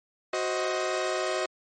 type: chord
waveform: sawtooth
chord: C diminished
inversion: second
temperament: equal with one note detuned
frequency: 370 / 523.3 / 628 Hz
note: Gb4 / C5 / Eb5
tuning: 0 / 0 / +16 cents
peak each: -27 / -29 / -26 dBFS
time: 0.33-1.46 s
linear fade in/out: 5 ms
effects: MP3 32 kbps